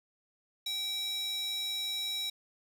square tone with high-pass filter, 773 Hz, G5, 24 cents flat, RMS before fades -35 dBFS, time 0.66-2.3 s, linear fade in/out 5 ms, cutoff 3700 Hz, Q 4.4, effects none

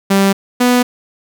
sawtooth tone pair in turn, 196 / 246.9 Hz, G3 / B3, 0 / 0 cents, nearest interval major third, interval 400 cents, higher second, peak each -5 dBFS, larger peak neither, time 0.1-0.33 / 0.6-0.83 s, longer neither, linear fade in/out 10 ms, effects none

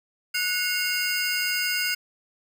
square tone cluster, 1472 / 2161 / 2782 / 4941 Hz, F#6 / C#7 / F7 / D#8, -9 / -45 / -7 / -13 cents, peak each -30 dBFS, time 0.34-1.95 s, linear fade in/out 10 ms, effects none

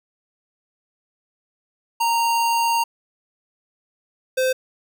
square tone pair in turn, 927 / 517.3 Hz, A#5 / C5, -10 / -20 cents, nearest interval minor seventh, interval 1010 cents, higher first, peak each -18 dBFS, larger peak neither, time 2-2.84 / 4.37-4.53 s, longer first, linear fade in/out 10 ms, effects none

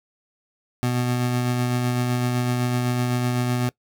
25% pulse tone with tremolo, 123.47 Hz, B2, in tune, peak -16 dBFS, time 0.83-3.69 s, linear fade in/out 0 ms, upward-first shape sine, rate 7.9 Hz, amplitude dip 25%, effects noise-tail reverb RT60 0.1 s tail -22 dB re dry

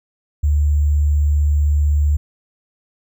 sine tone with sample-and-hold, 73.7 Hz, D2, 7 cents sharp, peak -12 dBFS, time 0.43-2.17 s, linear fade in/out 10 ms, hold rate 7350 Hz, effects none

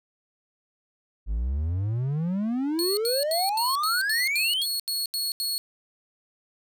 triangle exponential sweep, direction up, 49 to 3468 Hz, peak -22 dBFS, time 1.26-4.66 s, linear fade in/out 50 ms
sawtooth tone bursts, 4346 Hz, C#8, 35 cents flat, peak -23 dBFS, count 11, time 2.79-5.58 s, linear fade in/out 0 ms, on 180 ms, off 81 ms
effects none

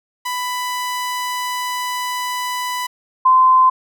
sawtooth / sine tone pair in turn, 994 / 1033.1 Hz, B5 / C6, +11 / -22 cents, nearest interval minor second, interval 67 cents, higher second, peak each -17 / -8 dBFS, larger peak second, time 0.25-2.87 / 3.25-3.7 s, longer first, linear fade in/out 10 ms, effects none

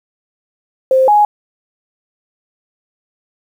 sine tone pair in turn, 524 / 833.8 Hz, C5 / G#5, +2 / +7 cents, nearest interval minor sixth, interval 805 cents, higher second, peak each -7 / -6 dBFS, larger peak second, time 0.91-1.08 / 1.08-1.25 s, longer neither, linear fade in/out 2 ms, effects 7-bit

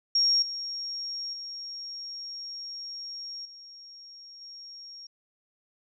sine tone with level steps, 5570 Hz, F8, 5 cents flat, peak -20 / -32 / -36 / -45 / -42 dBFS, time 0.15-5.07 s, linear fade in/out 5 ms, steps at 0.42 / 1.33 / 3.45 / 4.41 s, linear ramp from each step 5 ms, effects none

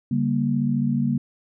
sine chord, G diminished, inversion second, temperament just, 141.12 / 196 / 235.2 Hz, Db3 / G3 / Bb3, +31 / 0 / +16 cents, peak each -24 / -26 / -22 dBFS, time 0.11-1.18 s, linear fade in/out 5 ms, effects none

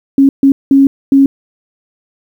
sine tone bursts at uneven times, 274 Hz, C#4, 20 cents flat, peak -3 dBFS, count 4, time 0.18-0.29 / 0.43-0.52 / 0.71-0.87 / 1.12-1.26 s, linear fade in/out 2 ms, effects 7-bit

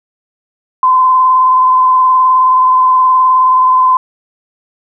sine tone with vibrato, 1026 Hz, C6, 34 cents flat, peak -5 dBFS, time 0.83-3.97 s, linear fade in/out 2 ms, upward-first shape square, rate 19 Hz, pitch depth 18 cents each way, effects none

